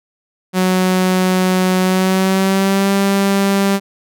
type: tone with pitch glide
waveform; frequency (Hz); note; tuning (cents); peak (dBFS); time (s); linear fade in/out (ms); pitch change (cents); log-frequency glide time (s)
sawtooth; 185 to 197.14; F#3 to G3; 0 to +10; -8; 0.53-3.8; 50; +110; 1.8-2.92
effects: none